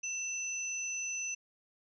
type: tone pair together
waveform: sine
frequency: 2678 / 6016 Hz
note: E7 / F#8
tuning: +27 / +28 cents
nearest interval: octave + major second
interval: 1401 cents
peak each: -39 / -36 dBFS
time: 0.03-1.35 s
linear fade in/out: 10 ms
effects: none